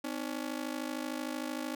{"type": "ring-modulated tone", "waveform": "sawtooth", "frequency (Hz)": 282.1, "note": "C#4", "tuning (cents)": 30, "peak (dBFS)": -28, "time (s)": [0.04, 1.75], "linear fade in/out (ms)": 2, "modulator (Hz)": 26.6, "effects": []}